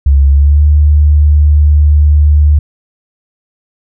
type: tone with pitch glide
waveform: sine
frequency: 69.3 to 74.27 Hz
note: C#2 to D2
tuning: 0 to +20 cents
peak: -3 dBFS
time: 0.06-2.59 s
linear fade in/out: 5 ms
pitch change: +120 cents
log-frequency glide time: 0.29-0.63 s
effects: none